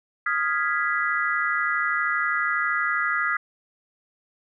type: chord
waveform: sine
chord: F half-diminished seventh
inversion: third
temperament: equal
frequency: 1244.5 / 1396.9 / 1661.2 / 1975.5 Hz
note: Eb6 / F6 / Ab6 / Cb7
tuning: 0 / 0 / 0 / 0 cents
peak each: -27 dBFS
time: 0.26-3.37 s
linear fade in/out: 5 ms
effects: none